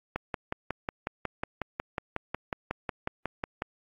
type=click train; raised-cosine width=0.5 ms; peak=-15 dBFS; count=20; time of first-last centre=0.16-3.621 s; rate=5.49 Hz; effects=AAC 48 kbps